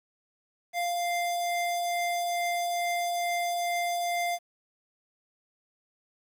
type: tone pair together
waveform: square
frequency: 697.1 / 2089 Hz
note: F5 / C7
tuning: -3 / -3 cents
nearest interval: octave + perfect fifth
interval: 1900 cents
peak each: -28 / -40 dBFS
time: 0.73-4.39 s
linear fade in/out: 50 ms
effects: 10-bit